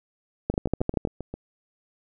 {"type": "two click trains", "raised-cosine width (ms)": 2, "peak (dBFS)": [-20, -9], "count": [7, 8], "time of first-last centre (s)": [[0.54, 1.34], [0.5, 1.051]], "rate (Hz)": [7.5, 12.7], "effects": []}